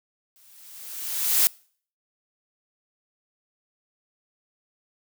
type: noise with exponential growth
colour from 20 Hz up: blue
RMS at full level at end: -17 dBFS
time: 0.36-1.47 s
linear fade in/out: 0 ms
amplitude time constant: 240 ms
effects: noise-tail reverb RT60 0.5 s tail -25 dB re dry